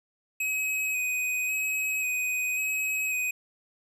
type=tone with vibrato; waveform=square; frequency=2525 Hz; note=D#7; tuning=25 cents sharp; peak=-27 dBFS; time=0.4-3.31 s; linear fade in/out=5 ms; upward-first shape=square; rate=0.92 Hz; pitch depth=16 cents each way; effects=none